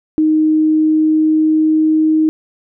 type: tone with pitch glide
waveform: sine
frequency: 311.1 to 313.3 Hz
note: D#4 to D#4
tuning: 0 to +12 cents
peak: -9 dBFS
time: 0.18-2.29 s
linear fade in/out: 0 ms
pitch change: +12 cents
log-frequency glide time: 0.43-2.15 s
effects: none